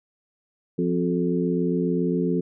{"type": "harmonic tone with a mistuned harmonic", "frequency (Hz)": 87.31, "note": "F2", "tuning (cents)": 0, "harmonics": [2, 3, 4, 5], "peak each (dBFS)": [-24, -26, -27, -28], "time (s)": [0.78, 2.41], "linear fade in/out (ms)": 10, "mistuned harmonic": 4, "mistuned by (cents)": 48, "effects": []}